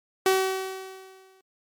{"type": "tone with exponential decay", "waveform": "sawtooth", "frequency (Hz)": 379.9, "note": "F#4", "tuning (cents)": 46, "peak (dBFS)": -13, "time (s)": [0.26, 1.41], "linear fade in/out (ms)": 2, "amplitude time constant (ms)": 250, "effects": ["MP3 96 kbps"]}